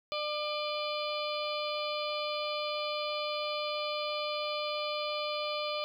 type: harmonic tone with a mistuned harmonic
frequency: 599 Hz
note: D5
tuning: 34 cents sharp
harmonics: 1 / 2 / 4 / 5 / 6 / 7 / 8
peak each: -35 / -38 / -41 / -42 / -43 / -43 / -44 dBFS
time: 0.12-5.84 s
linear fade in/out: 0 ms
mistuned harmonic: 6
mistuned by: -60 cents
effects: 11-bit